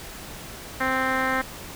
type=tone with low-pass filter; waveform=10% pulse; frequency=261.6 Hz; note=C4; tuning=in tune; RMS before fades=-24 dBFS; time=0.8-1.42 s; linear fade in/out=10 ms; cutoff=2000 Hz; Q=3.4; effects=pink hiss -39 dBFS RMS until 1.75 s